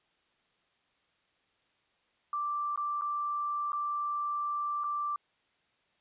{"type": "tone with dropouts", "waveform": "sine", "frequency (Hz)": 1174.7, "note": "D6", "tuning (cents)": 0, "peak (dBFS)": -30, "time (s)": [2.33, 5.16], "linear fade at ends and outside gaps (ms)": 2, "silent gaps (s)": [[2.76, 2.775], [3.012, 3.019], [3.72, 3.73], [4.837, 4.841]], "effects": ["white hiss -72 dBFS RMS until 6 s", "resampled to 8000 Hz"]}